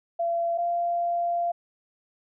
sine tone pair in turn, 680 / 691.1 Hz, F5 / F5, -46 / -18 cents, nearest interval unison, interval 28 cents, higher second, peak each -23 dBFS, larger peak neither, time 0.19-0.58 / 0.58-1.52 s, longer second, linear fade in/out 10 ms, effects none

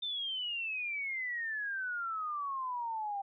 sine exponential sweep, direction down, 3600 to 784 Hz, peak -34 dBFS, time 0.02-3.22 s, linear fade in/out 10 ms, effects none

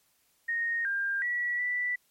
sine tone with pitch steps, 1858 / 1599 / 1939 / 1970 Hz, A#6 / G6 / B6 / B6, -6 / +34 / -32 / -5 cents, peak -27 dBFS, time 0.48-1.96 s, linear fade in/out 10 ms, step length 370 ms, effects white hiss -69 dBFS RMS until 2.1 s + MP3 64 kbps

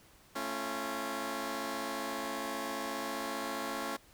10% pulse chord, A augmented, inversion none, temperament just, 220 / 275 / 343.8 Hz, A3 / C#4 / E#4, 0 / -14 / -27 cents, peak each -33 / -30 / -33 dBFS, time 0.35-3.97 s, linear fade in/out 10 ms, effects pink hiss -61 dBFS RMS until 4.13 s

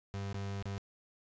35% pulse tone with dropouts, 99 Hz, G2, 18 cents sharp, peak -35 dBFS, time 0.14-0.78 s, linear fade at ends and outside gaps 0 ms, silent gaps 0.329-0.344 / 0.625-0.656 s, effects resampled to 16000 Hz

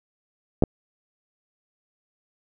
clicks, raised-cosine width 2 ms, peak -5 dBFS, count 2, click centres 0.624 / 0.637 s, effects none

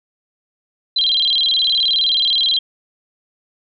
sine tone with vibrato, 3604 Hz, A7, 41 cents sharp, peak -13 dBFS, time 0.96-2.59 s, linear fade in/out 5 ms, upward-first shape square, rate 19 Hz, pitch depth 190 cents each way, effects none

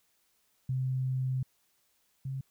sine tone pair in turn, 130 / 133.96 Hz, C3 / C3, -11 / +41 cents, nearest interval minor second, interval 52 cents, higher second, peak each -28 / -33 dBFS, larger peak first, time 0.69-1.43 / 2.25-2.41 s, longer first, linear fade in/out 5 ms, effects white hiss -72 dBFS RMS until 2.5 s

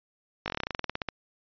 slowing click train, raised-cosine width 0.3 ms, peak -14 dBFS, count 17, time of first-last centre 0.46-1.087 s, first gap 19 ms, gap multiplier 1.09, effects resampled to 11025 Hz

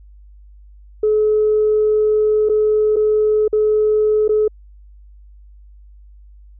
sine tone with dropouts, 427.5 Hz, A4, 50 cents flat, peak -11 dBFS, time 1.03-4.48 s, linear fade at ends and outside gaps 5 ms, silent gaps 2.489-2.495 / 2.96-2.965 / 3.48-3.528 / 4.28-4.291 s, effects tanh soft clip ceiling -7 dBFS + added 50 Hz sine -40 dBFS peak until 6.59 s

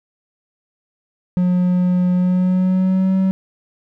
triangle tone with pitch glide, 180.1 to 189.93 Hz, F#3 to F#3, -46 to +46 cents, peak -11 dBFS, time 1.37-3.31 s, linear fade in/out 0 ms, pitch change +92 cents, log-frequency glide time 2.13-3.16 s, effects none

